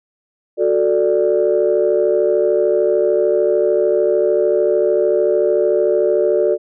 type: chord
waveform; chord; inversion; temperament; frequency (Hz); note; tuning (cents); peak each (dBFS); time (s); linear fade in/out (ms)
sine; D major; first; just; 367.1 / 440.5 / 587.3; F#4 / A4 / D5; -14 / +2 / 0; -16; 0.57-6.58; 50
effects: tanh soft clip ceiling -4 dBFS